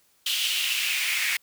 pink noise with high-pass filter sweep, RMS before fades -26 dBFS, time 0.26-1.37 s, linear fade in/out 5 ms, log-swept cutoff 3200 to 2100 Hz, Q 3.9, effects white hiss -64 dBFS RMS until 1.42 s

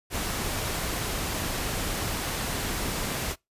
pink noise, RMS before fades -30 dBFS, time 0.1-3.36 s, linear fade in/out 50 ms, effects noise-tail reverb RT60 0.2 s tail -25 dB re dry + resampled to 32000 Hz

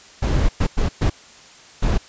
brown noise bursts at uneven times, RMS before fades -17 dBFS, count 5, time 0.22-0.49 / 0.6-0.67 / 0.77-0.89 / 1.01-1.1 / 1.82-1.98 s, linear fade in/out 10 ms, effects white hiss -45 dBFS RMS until 2.08 s + resampled to 16000 Hz

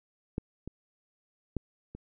clicks, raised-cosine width 3 ms, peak -18 / -26 / -18 / -29 dBFS, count 4, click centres 0.381 / 0.676 / 1.567 / 1.95 s, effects none

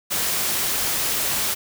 white noise, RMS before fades -23 dBFS, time 0.1-1.55 s, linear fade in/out 20 ms, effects none

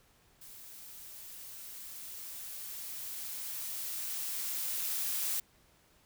blue noise with level ramp, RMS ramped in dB -51 to -33 dBFS, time 0.41-5.4 s, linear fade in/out 5 ms, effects pink hiss -66 dBFS RMS until 6.05 s

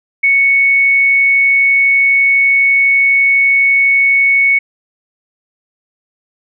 sine tone, 2217 Hz, C#7, in tune, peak -7 dBFS, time 0.23-4.59 s, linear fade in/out 10 ms, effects none

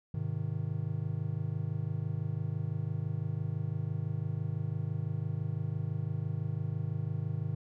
triangle chord, Ab major, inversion none, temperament just, 103.83 / 129.78 / 155.74 Hz, Ab2 / C3 / Eb3, 0 / -14 / +2 cents, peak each -34 dBFS, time 0.14-7.55 s, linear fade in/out 5 ms, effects none

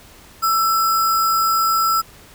sine tone with sample-and-hold, 1326 Hz, E6, 10 cents sharp, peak -14 dBFS, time 0.42-2.02 s, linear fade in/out 20 ms, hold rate 6300 Hz, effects pink hiss -45 dBFS RMS until 2.34 s

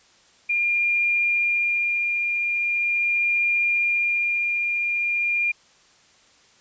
sine tone with tremolo, 2405 Hz, D7, 41 cents sharp, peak -18 dBFS, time 0.49-5.52 s, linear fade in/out 10 ms, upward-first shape sine, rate 0.41 Hz, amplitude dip 30%, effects white hiss -56 dBFS RMS until 6.6 s + resampled to 16000 Hz

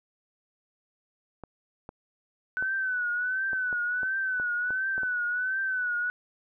clicks, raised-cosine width 1 ms, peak -26 dBFS, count 10, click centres 1.437 / 1.891 / 2.625 / 3.532 / 3.728 / 4.032 / 4.399 / 4.706 / 4.98 / 5.033 s
sine tone with vibrato, 1500 Hz, F#6, 23 cents sharp, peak -26 dBFS, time 2.57-6.1 s, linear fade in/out 0 ms, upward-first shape triangle, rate 1.4 Hz, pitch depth 85 cents each way
effects none

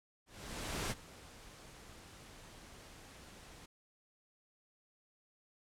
pink noise with ADSR envelope, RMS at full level -37 dBFS, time 0.26-3.66 s, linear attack 650 ms, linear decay 32 ms, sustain -18 dB, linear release 6 ms, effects low-pass 10000 Hz 12 dB/octave

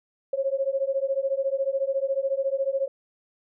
sine beating tone pair, 536 / 550 Hz, C5 / C#5, +42 / -14 cents, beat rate 14 Hz, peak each -26 dBFS, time 0.33-2.88 s, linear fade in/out 5 ms, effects none

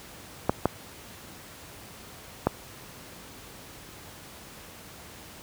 clicks, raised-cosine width 1 ms, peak -6 dBFS, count 3, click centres 0.495 / 0.656 / 2.47 s, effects pink hiss -46 dBFS RMS until 5.42 s + high-pass 60 Hz 12 dB/octave

